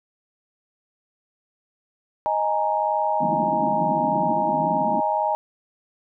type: chord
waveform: sine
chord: D# suspended fourth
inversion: none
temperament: equal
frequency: 622.3 / 830.6 / 932.3 Hz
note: D#5 / G#5 / A#5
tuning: 0 / 0 / 0 cents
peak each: -25 / -23 / -24 dBFS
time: 2.26-5.35 s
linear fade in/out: 0 ms
type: band-pass noise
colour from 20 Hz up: pink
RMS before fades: -28 dBFS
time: 3.2-5.01 s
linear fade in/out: 20 ms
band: 150 to 340 Hz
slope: 96 dB/octave
effects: none